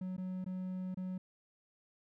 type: tone with dropouts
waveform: triangle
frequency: 185 Hz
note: F#3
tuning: in tune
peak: -35 dBFS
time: 0.01-1.18 s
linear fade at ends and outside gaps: 5 ms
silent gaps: 0.167-0.179 / 0.444-0.461 / 0.945-0.971 s
effects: none